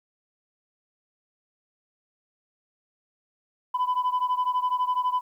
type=beating tone pair; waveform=sine; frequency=996 / 1008 Hz; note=B5 / B5; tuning=+14 / +35 cents; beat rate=12 Hz; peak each=-23 / -25 dBFS; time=3.74-5.21 s; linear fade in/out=10 ms; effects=tanh soft clip ceiling -19 dBFS + 10-bit